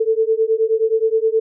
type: beating tone pair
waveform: sine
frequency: 440 / 449.5 Hz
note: A4 / A4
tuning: 0 / +37 cents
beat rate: 9.5 Hz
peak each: -17 / -17 dBFS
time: 0-1.4 s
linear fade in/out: 10 ms
effects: none